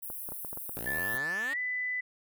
white high-pass noise, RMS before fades -40 dBFS, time 0.02-1.18 s, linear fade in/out 10 ms, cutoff 10000 Hz, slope 48 dB/octave
clicks, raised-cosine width 1 ms, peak -29 dBFS, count 10, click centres 0.101 / 0.289 / 0.321 / 0.448 / 0.53 / 0.573 / 0.694 / 0.778 / 0.986 / 1.144 s
5% pulse exponential sweep, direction up, 48.33 to 300.5 Hz, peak -28 dBFS, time 0.75-1.54 s, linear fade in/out 10 ms
sine tone with pitch glide, 1749 to 1997.5 Hz, A6 to B6, -11 to +19 cents, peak -30 dBFS, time 0.86-2.01 s, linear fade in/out 10 ms, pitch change +230 cents, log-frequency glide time 1.47-1.58 s
effects none

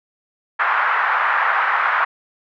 pink band-pass noise, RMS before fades -18 dBFS, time 0.59-2.05 s, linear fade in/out 10 ms, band 1000 to 1700 Hz, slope 24 dB/octave, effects none

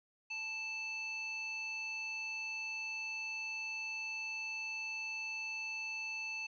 square tone with high-pass filter, 880 Hz, A5, in tune, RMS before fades -41 dBFS, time 0.3-6.47 s, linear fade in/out 10 ms, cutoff 2200 Hz, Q 8.9, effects resampled to 16000 Hz + 12-bit

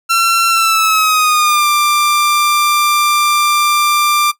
sawtooth tone with pitch glide, 1355 to 1186.4 Hz, E6 to D6, +47 to +17 cents, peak -6 dBFS, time 0.09-4.32 s, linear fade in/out 20 ms, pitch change -230 cents, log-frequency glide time 0.5-1.67 s, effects noise-tail reverb RT60 0.1 s tail -19 dB re dry

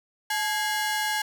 sawtooth ring-modulated tone, 1252 Hz, D#6, 10 cents sharp, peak -18 dBFS, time 0.3-1.22 s, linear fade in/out 5 ms, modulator 393 Hz, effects none

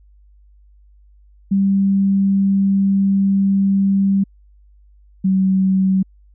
sine tone pair in turn, 196 / 190.2 Hz, G3 / F#3, 0 / +48 cents, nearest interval minor second, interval 52 cents, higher first, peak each -12 dBFS, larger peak neither, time 1.51-4.24 / 5.24-6.03 s, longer first, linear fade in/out 10 ms, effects added 50 Hz sine -46 dBFS peak until 6.34 s

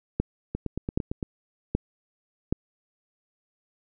two click trains, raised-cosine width 3 ms, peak -10 / -16 dBFS, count 4 / 7, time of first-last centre 0.2-2.526 / 0.55-1.228 s, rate 1.29 / 8.85 Hz, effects none

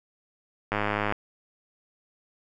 click train, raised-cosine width 0.5 ms, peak -11 dBFS, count 43, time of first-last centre 0.72-1.124 s, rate 104 Hz, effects none

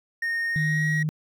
triangle tone with pitch glide, 1846 to 1900.1 Hz, A#6 to A#6, -17 to +33 cents, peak -22 dBFS, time 0.22-1.03 s, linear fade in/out 5 ms, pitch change +50 cents, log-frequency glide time 0.48-0.86 s
sine tone, 154.2 Hz, D#3, 15 cents flat, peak -22 dBFS, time 0.56-1.09 s, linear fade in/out 0 ms
effects tanh soft clip ceiling -14 dBFS

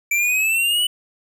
square exponential sweep, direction up, 2327 to 2985 Hz, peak -17 dBFS, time 0.11-0.87 s, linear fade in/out 5 ms, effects none

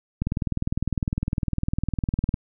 click train, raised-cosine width 5 ms, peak -11 dBFS, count 43, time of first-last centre 0.22-2.341 s, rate 19.8 Hz, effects none

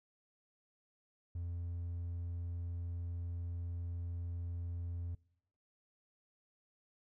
triangle tone, 86.4 Hz, F2, 18 cents flat, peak -35 dBFS, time 1.35-5.15 s, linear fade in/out 5 ms, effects noise-tail reverb RT60 0.8 s tail -25 dB re dry + tanh soft clip ceiling -32 dBFS

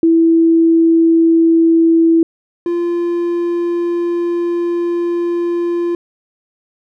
sine / triangle tone pair in turn, 329.6 / 345.1 Hz, E4 / F4, 0 / -21 cents, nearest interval minor second, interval 79 cents, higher second, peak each -7 / -12 dBFS, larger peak first, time 0.03-2.23 / 2.66-5.95 s, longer second, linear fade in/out 2 ms, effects none

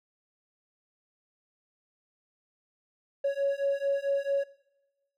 triangle beating tone pair, 554.4 / 558.9 Hz, C#5 / C#5, 0 / +14 cents, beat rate 4.5 Hz, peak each -26 dBFS, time 3.24-4.44 s, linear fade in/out 10 ms, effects noise-tail reverb RT60 0.9 s tail -19 dB re dry + tanh soft clip ceiling -20 dBFS

